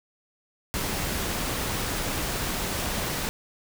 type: noise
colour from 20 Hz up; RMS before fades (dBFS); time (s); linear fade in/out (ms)
pink; -29; 0.74-3.29; 0
effects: none